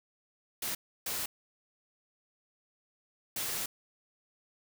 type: noise bursts at uneven times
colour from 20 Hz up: white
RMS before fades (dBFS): -35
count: 3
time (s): 0.62-0.75 / 1.06-1.26 / 3.36-3.66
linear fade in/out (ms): 5
effects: none